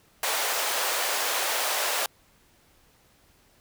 pink high-pass noise, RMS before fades -27 dBFS, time 0.23-2.06 s, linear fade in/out 2 ms, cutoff 530 Hz, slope 24 dB/octave, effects pink hiss -61 dBFS RMS until 3.6 s

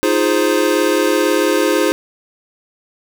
square chord, F minor seventh, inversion third, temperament equal, 311.1 / 349.2 / 415.3 / 523.3 Hz, Eb4 / F4 / Ab4 / C5, 0 / 0 / 0 / 0 cents, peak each -19 dBFS, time 0.03-1.92 s, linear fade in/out 0 ms, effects 8-bit

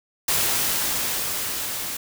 white noise with level ramp, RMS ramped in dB -21 to -30 dBFS, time 0.28-1.97 s, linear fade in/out 5 ms, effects none

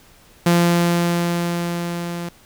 sawtooth tone with level ramp, 172.3 Hz, F3, 23 cents flat, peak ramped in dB -8 to -22 dBFS, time 0.46-2.29 s, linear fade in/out 5 ms, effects pink hiss -50 dBFS RMS until 2.45 s

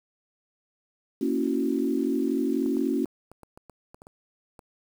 sine chord, F# dominant seventh, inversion first, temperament equal, 233.1 / 277.2 / 329.6 / 370 Hz, A#3 / C#4 / E4 / F#4, 0 / 0 / 0 / 0 cents, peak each -29 / -26 / -30 / -30 dBFS, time 1.21-3.05 s, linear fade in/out 5 ms
clicks, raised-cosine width 1 ms, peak -32 dBFS, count 11, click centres 2.661 / 2.768 / 3.057 / 3.316 / 3.433 / 3.575 / 3.697 / 3.945 / 4.019 / 4.069 / 4.592 s
effects 8-bit

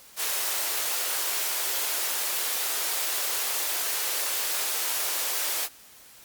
white high-pass noise, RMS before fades -28 dBFS, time 0.16-5.69 s, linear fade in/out 50 ms, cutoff 390 Hz, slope 24 dB/octave, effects white hiss -51 dBFS RMS until 6.24 s + Opus 48 kbps

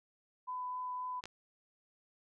sine tone with vibrato, 1002 Hz, B5, 25 cents sharp, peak -37 dBFS, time 0.47-1.21 s, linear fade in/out 20 ms, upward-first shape triangle, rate 3.8 Hz, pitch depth 8 cents each way
clicks, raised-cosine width 0.2 ms, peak -28 dBFS, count 2, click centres 1.239 / 1.256 s
effects none

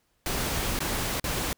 pink noise with dropouts, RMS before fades -29 dBFS, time 0.26-1.53 s, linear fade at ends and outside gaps 1 ms, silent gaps 0.79-0.804 / 1.198-1.241 s, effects pink hiss -71 dBFS RMS until 1.57 s

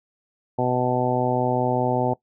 harmonic tone, 125 Hz, B2, 21 cents sharp, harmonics 1 / 2 / 3 / 4 / 5 / 6 / 7, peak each -27 / -27 / -27 / -27 / -27 / -27 / -27 dBFS, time 0.58-2.14 s, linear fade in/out 10 ms, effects noise-tail reverb RT60 0.1 s tail -19 dB re dry

